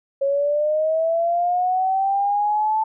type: linear sweep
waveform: sine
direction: up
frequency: 547 to 880 Hz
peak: -17 dBFS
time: 0.21-2.84 s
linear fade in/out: 10 ms
effects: none